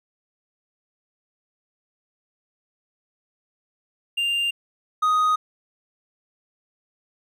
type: tone pair in turn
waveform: triangle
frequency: 2794 / 1247.8 Hz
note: F7 / D#6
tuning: 0 / +5 cents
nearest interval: octave + major second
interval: 1395 cents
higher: first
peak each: -19 / -15 dBFS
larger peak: second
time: 4.17-4.51 / 5.02-5.36 s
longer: neither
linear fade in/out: 10 ms
effects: none